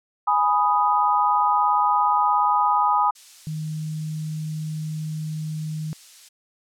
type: chord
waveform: sine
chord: G# minor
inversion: none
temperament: equal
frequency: 830.6 / 987.8 / 1244.5 Hz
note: G#5 / B5 / D#6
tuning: 0 / 0 / 0 cents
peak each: -21 dBFS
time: 0.27-3.11 s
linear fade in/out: 10 ms
type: noise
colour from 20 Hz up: violet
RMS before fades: -35 dBFS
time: 3.15-6.29 s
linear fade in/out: 10 ms
type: tone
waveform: sine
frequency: 155.56 Hz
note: D#3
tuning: in tune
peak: -26 dBFS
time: 3.47-5.93 s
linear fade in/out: 0 ms
effects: low-pass 6000 Hz 12 dB/octave